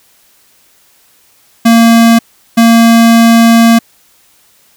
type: tone bursts at uneven times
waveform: square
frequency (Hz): 230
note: A#3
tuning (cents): -23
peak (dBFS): -3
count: 2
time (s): 1.65-2.19 / 2.57-3.79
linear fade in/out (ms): 10
effects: white hiss -48 dBFS RMS until 4.76 s